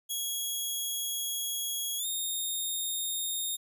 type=tone with pitch glide; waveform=10% pulse; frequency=3322 to 3686 Hz; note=G#7 to A#7; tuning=0 to -20 cents; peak=-24 dBFS; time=0.09-3.57 s; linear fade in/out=20 ms; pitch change=+180 cents; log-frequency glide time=1.98-2.06 s; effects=none